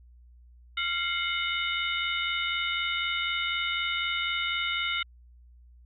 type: tone cluster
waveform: sine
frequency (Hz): 1384 / 2112 / 2196 / 2967 / 3669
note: F6 / C7 / C#7 / F#7 / A#7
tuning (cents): -16 / +16 / -17 / +4 / -28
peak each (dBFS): -33 / -32 / -36 / -33 / -34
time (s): 0.77-5.03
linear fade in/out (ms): 5
effects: added 60 Hz sine -51 dBFS peak until 5.85 s